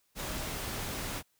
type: tone in noise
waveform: sine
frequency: 620 Hz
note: D#5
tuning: 6 cents flat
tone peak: -47 dBFS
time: 0.24-0.5 s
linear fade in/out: 50 ms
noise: pink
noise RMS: -37 dBFS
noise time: 0.15-1.23 s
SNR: -13 dB
effects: white hiss -73 dBFS RMS until 1.39 s